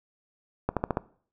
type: accelerating click train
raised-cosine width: 1 ms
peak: -11 dBFS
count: 5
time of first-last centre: 0.69-0.971 s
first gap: 77 ms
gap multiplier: 0.94
effects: noise-tail reverb RT60 0.5 s tail -20 dB re dry